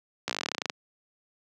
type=slowing click train; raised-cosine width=0.2 ms; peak=-11 dBFS; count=17; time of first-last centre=0.28-0.698 s; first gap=15 ms; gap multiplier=1.07; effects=high-pass 200 Hz 12 dB/octave